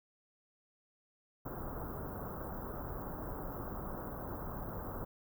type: band-stop noise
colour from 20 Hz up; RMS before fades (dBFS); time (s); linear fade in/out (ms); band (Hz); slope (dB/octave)
pink; -42; 1.45-5.05; 10; 1400 to 15000; 48
effects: none